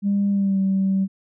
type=tone with pitch glide; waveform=sine; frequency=200.7 to 192.86 Hz; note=G3 to G3; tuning=+41 to -28 cents; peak=-16 dBFS; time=0.02-1.08 s; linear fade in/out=50 ms; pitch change=-69 cents; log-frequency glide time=0.3-0.59 s; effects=tanh soft clip ceiling -13 dBFS